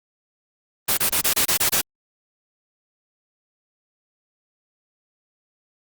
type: noise bursts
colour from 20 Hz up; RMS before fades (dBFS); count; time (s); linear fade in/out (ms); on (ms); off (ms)
white; -19; 8; 0.88-1.815; 10; 95; 25
effects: Opus 24 kbps